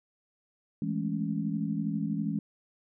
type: chord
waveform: sine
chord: A major seventh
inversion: second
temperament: equal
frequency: 164.81 / 207.7 / 220 / 277.2 Hz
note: E3 / G#3 / A3 / C#4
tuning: 0 / 0 / 0 / 0 cents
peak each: -33 / -32 / -37 / -35 dBFS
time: 0.82-2.39 s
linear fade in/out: 2 ms
effects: none